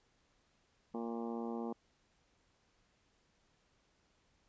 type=harmonic tone with a mistuned harmonic; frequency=116.2 Hz; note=A#2; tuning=5 cents flat; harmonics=2 / 3 / 4 / 5 / 6 / 7 / 8 / 9 / 10; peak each=-40 / -45 / -45 / -53 / -52 / -49 / -55 / -55 / -59 dBFS; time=0.94-1.73 s; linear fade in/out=5 ms; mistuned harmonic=9; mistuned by=+23 cents; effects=pink hiss -74 dBFS RMS until 4.48 s + resampled to 16000 Hz